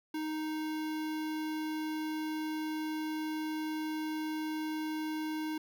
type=tone with notch filter; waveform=square; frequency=311.1 Hz; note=D#4; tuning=in tune; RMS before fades=-36 dBFS; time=0.14-5.58 s; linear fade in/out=5 ms; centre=7800 Hz; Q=1.4; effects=none